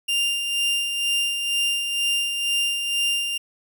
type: tone with tremolo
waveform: 40% pulse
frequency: 2795 Hz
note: F7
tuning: 1 cent sharp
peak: -18 dBFS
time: 0.08-3.38 s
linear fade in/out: 10 ms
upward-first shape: sine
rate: 2.1 Hz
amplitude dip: 45%
effects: none